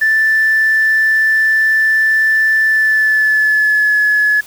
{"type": "tone with pitch glide", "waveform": "sine", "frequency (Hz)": [1762, 1703.9], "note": ["A6", "G#6"], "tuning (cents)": [2, 44], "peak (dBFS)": -8, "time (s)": [0.01, 4.41], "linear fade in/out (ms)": 10, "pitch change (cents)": -58, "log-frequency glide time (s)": [2.65, 3.98], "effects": ["tanh soft clip ceiling -5 dBFS", "white hiss -38 dBFS RMS until 4.46 s"]}